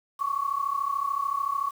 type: tone pair together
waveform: sine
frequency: 1101.4 / 1135 Hz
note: C#6 / C#6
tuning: -11 / +41 cents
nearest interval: minor second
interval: 52 cents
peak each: -28 dBFS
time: 0.19-1.71 s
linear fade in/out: 20 ms
effects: 8-bit